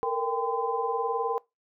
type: tone cluster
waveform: sine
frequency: 452.3 / 471.8 / 792 / 1021 Hz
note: A4 / A#4 / G5 / C6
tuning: +48 / +21 / +18 / -43 cents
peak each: -31 dBFS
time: 0.03-1.38 s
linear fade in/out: 0 ms
effects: noise-tail reverb RT60 0.2 s tail -22 dB re dry